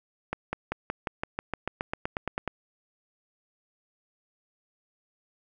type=accelerating click train; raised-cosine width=0.5 ms; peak=-14 dBFS; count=16; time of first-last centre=0.33-2.477 s; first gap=200 ms; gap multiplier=0.95; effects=none